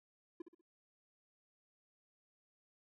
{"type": "tone with echo", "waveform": "triangle", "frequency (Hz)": 340.3, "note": "F4", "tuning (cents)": -45, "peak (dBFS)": -40, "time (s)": [0.4, 0.42], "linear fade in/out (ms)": 5, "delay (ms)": 64, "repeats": 3, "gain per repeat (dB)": -9, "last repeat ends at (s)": 0.612, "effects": []}